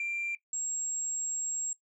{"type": "tone pair in turn", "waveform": "sine", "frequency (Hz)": [2370, 7574], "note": ["D7", "A#8"], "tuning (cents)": [15, 27], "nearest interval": "octave + minor sixth", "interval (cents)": 2012, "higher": "second", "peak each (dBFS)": [-29, -29], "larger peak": "neither", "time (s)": [[0, 0.35], [0.53, 1.73]], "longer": "second", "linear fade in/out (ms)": 2, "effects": ["noise-tail reverb RT60 0.1 s tail -19 dB re dry", "tanh soft clip ceiling -28 dBFS"]}